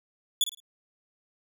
sawtooth tone with echo, 3438 Hz, A7, 41 cents flat, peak -17 dBFS, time 0.41-0.44 s, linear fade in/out 2 ms, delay 54 ms, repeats 3, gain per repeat -11 dB, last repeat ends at 0.602 s, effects none

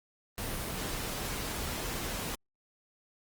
pink noise, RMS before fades -36 dBFS, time 0.38-2.35 s, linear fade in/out 0 ms, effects Opus 24 kbps

